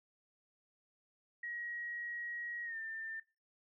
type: tone with pitch glide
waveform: sine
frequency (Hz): 1899 to 1792.4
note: A#6 to A6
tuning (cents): +32 to +32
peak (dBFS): -40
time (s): 1.43-3.2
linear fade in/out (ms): 5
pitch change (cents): -100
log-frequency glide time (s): 2.64-2.77
effects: noise-tail reverb RT60 0.3 s tail -22 dB re dry